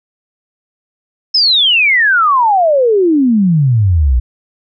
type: exponential sweep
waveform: sine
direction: down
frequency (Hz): 5300 to 57.5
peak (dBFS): -7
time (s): 1.34-4.2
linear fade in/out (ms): 10
effects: none